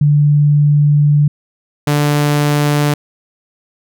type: tone pair in turn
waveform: sine / sawtooth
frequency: 146.83 / 146.83 Hz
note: D3 / D3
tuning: 0 / 0 cents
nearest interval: unison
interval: 0 cents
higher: neither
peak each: -7 dBFS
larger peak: neither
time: 0.01-1.28 / 1.87-2.94 s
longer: first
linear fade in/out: 5 ms
effects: none